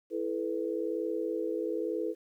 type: chord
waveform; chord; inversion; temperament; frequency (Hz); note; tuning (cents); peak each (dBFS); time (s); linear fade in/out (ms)
sine; E suspended fourth; none; equal with one note detuned; 329.6 / 432.9 / 493.9; E4 / A4 / B4; 0 / -28 / 0; -34 / -34 / -35; 0.1-2.15; 50
effects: 11-bit